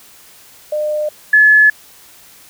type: tone pair in turn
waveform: sine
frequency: 604 / 1714.3 Hz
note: D5 / A6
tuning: +48 / -46 cents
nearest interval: octave + tritone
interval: 1806 cents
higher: second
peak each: -15 / -5 dBFS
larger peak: second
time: 0.72-1.09 / 1.33-1.7 s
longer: neither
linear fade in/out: 5 ms
effects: white hiss -43 dBFS RMS until 2.49 s